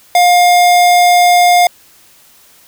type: tone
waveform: square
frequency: 709 Hz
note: F5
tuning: 26 cents sharp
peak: -6 dBFS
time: 0.15-1.67 s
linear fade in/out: 2 ms
effects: white hiss -45 dBFS RMS until 2.67 s